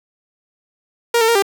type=tone with pitch steps; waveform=sawtooth; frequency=469.7 / 449.5 / 466 / 396.7 Hz; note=A#4 / A4 / A#4 / G4; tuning=+13 / +37 / -1 / +21 cents; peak=-8 dBFS; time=1.14-1.424 s; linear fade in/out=5 ms; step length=71 ms; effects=none